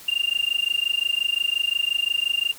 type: tone with amplitude modulation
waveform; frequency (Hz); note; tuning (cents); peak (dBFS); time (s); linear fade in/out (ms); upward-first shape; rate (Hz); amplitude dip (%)
triangle; 2800; F7; +4; -14; 0.08-2.53; 5; sine; 25.7; 100
effects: tanh soft clip ceiling -14 dBFS + white hiss -44 dBFS RMS until 2.58 s